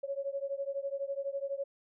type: beating tone pair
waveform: sine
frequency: 549 / 561 Hz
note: C#5 / C#5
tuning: -17 / +21 cents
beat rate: 12 Hz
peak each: -36 / -37 dBFS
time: 0.03-1.64 s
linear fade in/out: 10 ms
effects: none